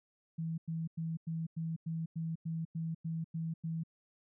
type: tone bursts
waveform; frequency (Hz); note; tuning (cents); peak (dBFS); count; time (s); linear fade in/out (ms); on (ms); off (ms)
sine; 163.1; E3; -18; -34; 12; 0.38-3.836; 10; 200; 96
effects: none